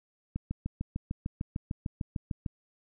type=click train; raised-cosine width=5 ms; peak=-20 dBFS; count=15; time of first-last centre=0.36-2.462 s; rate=6.66 Hz; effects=none